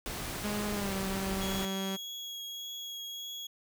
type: noise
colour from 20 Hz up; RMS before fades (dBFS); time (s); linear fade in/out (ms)
pink; -38; 0.06-1.65; 0
type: tone with pitch glide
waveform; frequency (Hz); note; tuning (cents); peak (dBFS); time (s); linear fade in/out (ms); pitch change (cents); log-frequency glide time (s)
sawtooth; 207.7 to 192.67; G#3 to G3; 0 to -30; -29; 0.43-1.97; 20; -130; 0.73-0.94
type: tone with vibrato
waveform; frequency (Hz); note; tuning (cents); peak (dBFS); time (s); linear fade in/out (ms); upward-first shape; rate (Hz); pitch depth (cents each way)
35% pulse; 3322; G#7; 0; -37; 1.41-3.47; 5; triangle; 1.7; 12
effects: none